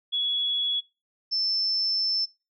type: tone pair in turn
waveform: sine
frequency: 3372 / 5303 Hz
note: G#7 / E8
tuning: +26 / +9 cents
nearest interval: minor sixth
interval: 783 cents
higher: second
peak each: -23 dBFS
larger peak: neither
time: 0.12-0.81 / 1.31-2.26 s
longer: second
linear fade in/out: 20 ms
effects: noise-tail reverb RT60 0.3 s tail -26 dB re dry